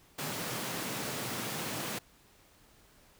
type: high-pass noise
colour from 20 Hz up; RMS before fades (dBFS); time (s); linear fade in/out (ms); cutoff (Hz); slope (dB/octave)
pink; -37; 0.18-1.99; 10; 110; 48
effects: pink hiss -62 dBFS RMS until 3.19 s